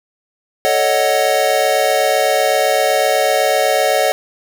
square chord, D# half-diminished seventh, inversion second, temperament equal, 440 / 554.4 / 622.3 / 740 Hz, A4 / C#5 / D#5 / F#5, 0 / 0 / 0 / 0 cents, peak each -22 / -18 / -18 / -18 dBFS, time 0.65-4.12 s, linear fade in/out 0 ms, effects none

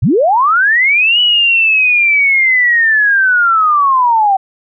sine linear two-way sweep, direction up then down, 79.7 to 2960 to 756 Hz, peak -7 dBFS, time 0.02-4.37 s, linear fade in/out 10 ms, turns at 1.2 s, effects none

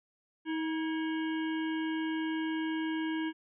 harmonic tone with a mistuned harmonic, 318 Hz, D#4, 38 cents sharp, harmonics 1 / 3 / 5 / 7 / 9 / 10, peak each -31 / -43 / -42 / -47 / -48 / -50 dBFS, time 0.45-3.33 s, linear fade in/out 50 ms, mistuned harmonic 5, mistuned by +56 cents, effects none

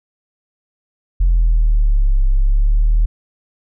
sine exponential two-way sweep, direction down then up, 43.65 to 32.7 to 40.06 Hz, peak -8 dBFS, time 1.2-3.06 s, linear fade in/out 10 ms, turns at 2.27 s, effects tanh soft clip ceiling -7 dBFS

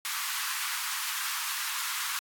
pink high-pass noise, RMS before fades -33 dBFS, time 0.05-2.19 s, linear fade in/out 0 ms, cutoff 1000 Hz, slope 48 dB/octave, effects AAC 64 kbps

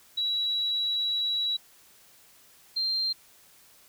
sine tone pair in turn, 3904 / 4170 Hz, B7 / C8, -21 / -7 cents, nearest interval minor second, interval 114 cents, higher second, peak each -25 dBFS, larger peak neither, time 0.17-1.57 / 2.76-3.13 s, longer first, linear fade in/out 10 ms, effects white hiss -57 dBFS RMS until 3.88 s

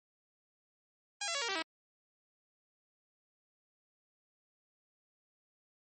5% pulse tone with pitch steps, 813 / 675.8 / 561.7 / 466.9 / 388.1 / 322.6 Hz, G#5 / E5 / C#5 / A#4 / G4 / E4, -37 / +43 / +23 / +3 / -17 / -37 cents, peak -22 dBFS, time 1.21-1.624 s, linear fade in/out 5 ms, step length 69 ms, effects MP3 32 kbps

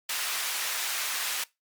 pink high-pass noise, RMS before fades -31 dBFS, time 0.09-1.44 s, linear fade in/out 5 ms, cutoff 1400 Hz, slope 12 dB/octave, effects noise-tail reverb RT60 0.2 s tail -21 dB re dry + Opus 48 kbps

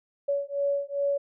sine beating tone pair, 563 / 565.5 Hz, C#5 / C#5, +27 / +34 cents, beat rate 2.5 Hz, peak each -28 dBFS, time 0.28-1.18 s, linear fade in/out 10 ms, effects none

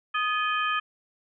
harmonic tone with a mistuned harmonic, 622.3 Hz, D#5, in tune, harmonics 2 / 3 / 4 / 5, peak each -26 / -30 / -32 / -34 dBFS, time 0.14-0.8 s, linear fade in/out 10 ms, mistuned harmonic 3, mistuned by -150 cents, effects none

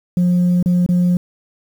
sine tone with dropouts, 177.8 Hz, F3, 31 cents sharp, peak -9 dBFS, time 0.17-1.17 s, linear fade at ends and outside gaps 2 ms, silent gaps 0.627-0.659 / 0.863-0.889 s, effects tanh soft clip ceiling -10 dBFS + 7-bit

